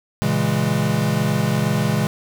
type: chord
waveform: square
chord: A# half-diminished seventh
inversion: none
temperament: equal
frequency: 116.54 / 138.59 / 164.81 / 207.7 Hz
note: A#2 / C#3 / E3 / G#3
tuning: 0 / 0 / 0 / 0 cents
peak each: -25 / -23 / -24 / -23 dBFS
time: 0.22-2.07 s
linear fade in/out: 0 ms
effects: none